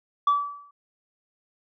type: tone with exponential decay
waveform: sine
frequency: 1152 Hz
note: D6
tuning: 34 cents flat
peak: -13 dBFS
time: 0.27-0.71 s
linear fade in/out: 5 ms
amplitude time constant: 95 ms
effects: tanh soft clip ceiling -15 dBFS